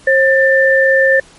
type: tone pair together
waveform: sine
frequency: 534.7 / 1781 Hz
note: C5 / A6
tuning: +37 / +21 cents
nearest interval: octave + major sixth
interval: 2084 cents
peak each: -10 dBFS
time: 0.07-1.2 s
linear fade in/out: 5 ms
effects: pink hiss -43 dBFS RMS until 1.38 s + MP3 48 kbps